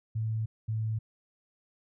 sine tone pair in turn, 110.6 / 110.1 Hz, A2 / A2, +9 / +2 cents, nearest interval unison, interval 7 cents, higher first, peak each -28 dBFS, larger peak neither, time 0.15-0.46 / 0.68-0.99 s, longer neither, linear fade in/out 10 ms, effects none

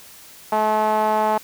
sawtooth tone with band-pass filter, 215.4 Hz, A3, 37 cents flat, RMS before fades -19 dBFS, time 0.52-1.38 s, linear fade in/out 5 ms, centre 830 Hz, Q 3.6, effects white hiss -44 dBFS RMS until 1.43 s

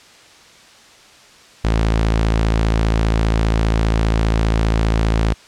sawtooth tone, 55 Hz, A1, in tune, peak -10 dBFS, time 1.64-5.34 s, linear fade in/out 10 ms, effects white hiss -45 dBFS RMS until 5.47 s + low-pass 6000 Hz 12 dB/octave

